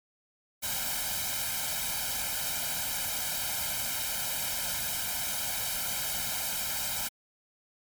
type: noise with comb filter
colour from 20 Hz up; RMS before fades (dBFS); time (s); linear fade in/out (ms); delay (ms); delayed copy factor
white; -32; 0.62-7.09; 20; 1.3; +1
effects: MP3 96 kbps